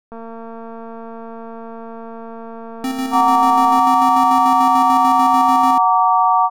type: click train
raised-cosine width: 1 ms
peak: -21 dBFS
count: 837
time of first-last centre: 0.12-3.787 s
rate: 228 Hz
type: tone with tremolo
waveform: square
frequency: 261.6 Hz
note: C4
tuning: in tune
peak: -19 dBFS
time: 2.84-5.78 s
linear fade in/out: 2 ms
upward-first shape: square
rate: 6.8 Hz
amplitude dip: 45%
type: chord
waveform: sine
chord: Gb augmented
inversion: none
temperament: just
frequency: 740 / 925 / 1156.2 Hz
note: Gb5 / Bb5 / D6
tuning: 0 / -14 / -27 cents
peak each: -15 dBFS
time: 3.11-6.5 s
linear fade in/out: 50 ms
effects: none